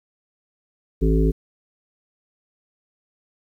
harmonic tone, 53.9 Hz, A1, 35 cents flat, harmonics 1 / 3 / 5 / 7 / 8, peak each -17 / -22 / -24 / -25 / -26 dBFS, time 1.01-1.32 s, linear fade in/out 20 ms, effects 9-bit

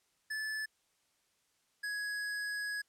square tone pair in turn, 1738 / 1670.3 Hz, A6 / G#6, -22 / +9 cents, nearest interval minor second, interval 69 cents, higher first, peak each -36 / -36 dBFS, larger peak neither, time 0.3-0.66 / 1.83-2.82 s, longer second, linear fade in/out 10 ms, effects white hiss -75 dBFS RMS until 2.88 s + low-pass 10000 Hz 12 dB/octave

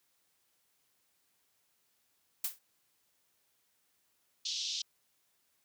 blue noise with exponential decay, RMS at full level -29 dBFS, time 2.44-2.59 s, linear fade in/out 5 ms, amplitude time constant 32 ms
pink band-pass noise, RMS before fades -37 dBFS, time 4.45-4.82 s, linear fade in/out 5 ms, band 3100 to 6200 Hz, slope 48 dB/octave
effects white hiss -75 dBFS RMS until 5.64 s + high-pass 60 Hz 12 dB/octave

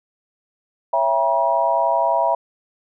sine chord, C# diminished seventh, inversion none, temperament just, 554.4 / 665.2 / 798.3 / 957.9 Hz, C#5 / E5 / G5 / Bb5, 0 / +16 / +31 / +47 cents, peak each -25 / -19 / -24 / -19 dBFS, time 0.93-2.35 s, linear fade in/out 5 ms, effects none

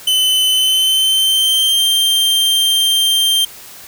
45% pulse tone with pitch glide, 3033 to 3160 Hz, F#7 to G7, +42 to +13 cents, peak -11 dBFS, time 0.07-3.45 s, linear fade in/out 5 ms, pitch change +71 cents, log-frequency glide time 0.5-1.85 s, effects white hiss -36 dBFS RMS until 3.87 s

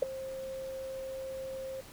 sine tone with ADSR envelope, 530 Hz, C5, 22 cents sharp, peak -19 dBFS, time 0.02-1.81 s, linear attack 7 ms, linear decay 6 ms, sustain -18 dB, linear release 8 ms, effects pink hiss -52 dBFS RMS until 1.92 s

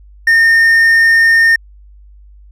triangle tone, 1825 Hz, A#6, 37 cents flat, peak -4 dBFS, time 0.27-1.56 s, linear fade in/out 5 ms, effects added 50 Hz sine -37 dBFS peak until 2.51 s

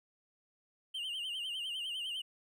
triangle tone with vibrato, 2966 Hz, F#7, 4 cents sharp, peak -35 dBFS, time 0.94-2.22 s, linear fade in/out 10 ms, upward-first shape sine, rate 9.9 Hz, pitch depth 110 cents each way, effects none

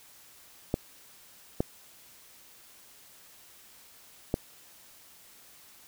clicks, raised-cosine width 2 ms, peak -12 dBFS, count 3, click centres 0.741 / 1.605 / 4.341 s, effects white hiss -55 dBFS RMS until 5.87 s

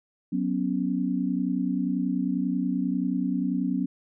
sine chord, F# suspended fourth, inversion none, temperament equal, 185 / 246.9 / 277.2 Hz, F#3 / B3 / C#4, 0 / 0 / 0 cents, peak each -28 dBFS, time 0.32-3.86 s, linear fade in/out 10 ms, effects none

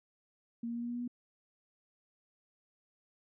sine tone with pitch steps, 233.1 / 234.9 / 236.6 / 238.4 / 240.2 / 242 / 243.8 Hz, A#3 / A#3 / A#3 / A#3 / B3 / B3 / B3, 0 / +13 / +26 / +39 / -48 / -35 / -22 cents, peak -35 dBFS, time 0.63-1.078 s, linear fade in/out 5 ms, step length 64 ms, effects none

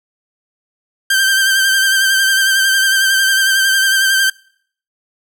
sawtooth tone with vibrato, 1568 Hz, G6, in tune, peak -7 dBFS, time 1.1-4.3 s, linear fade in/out 5 ms, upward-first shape sine, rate 11 Hz, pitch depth 33 cents each way, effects noise-tail reverb RT60 0.6 s tail -25 dB re dry

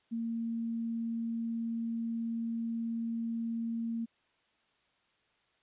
sine tone, 229.6 Hz, A#3, 26 cents flat, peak -32 dBFS, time 0.11-4.06 s, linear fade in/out 20 ms, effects white hiss -72 dBFS RMS until 5.62 s + resampled to 8000 Hz

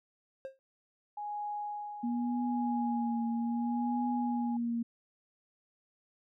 triangle tone with exponential decay, 533 Hz, C5, 32 cents sharp, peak -33 dBFS, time 0.45-0.59 s, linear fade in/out 0 ms, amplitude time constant 29 ms
sine tone with tremolo, 830.6 Hz, G#5, in tune, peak -34 dBFS, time 1.17-4.57 s, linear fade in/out 5 ms, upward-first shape sine, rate 0.78 Hz, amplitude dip 60%
sine tone with vibrato, 238.4 Hz, A#3, 39 cents sharp, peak -30 dBFS, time 2.03-4.83 s, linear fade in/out 10 ms, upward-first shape triangle, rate 0.61 Hz, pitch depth 53 cents each way
effects none

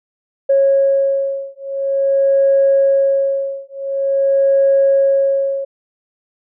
sine beating tone pair, 548 / 548.47 Hz, C#5 / C#5, -20 / -19 cents, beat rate 0.47 Hz, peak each -14 dBFS, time 0.49-5.65 s, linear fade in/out 10 ms, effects tanh soft clip ceiling -4 dBFS

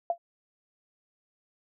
sine tone with exponential decay, 687 Hz, F5, 29 cents flat, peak -20 dBFS, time 0.1-0.18 s, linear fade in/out 2 ms, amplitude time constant 16 ms, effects none

